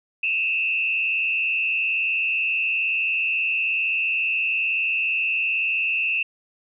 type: tone with frequency modulation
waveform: sine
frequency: 2637 Hz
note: E7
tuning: in tune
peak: -20 dBFS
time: 0.23-6.23 s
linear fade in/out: 5 ms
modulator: 78.9 Hz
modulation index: 1.4
effects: none